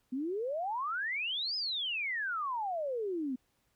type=exponential two-way sweep; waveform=sine; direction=up then down; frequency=245 to 5160 to 245 Hz; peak=-32 dBFS; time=0.12-3.36 s; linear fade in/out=10 ms; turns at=1.56 s; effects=pink hiss -75 dBFS RMS until 3.75 s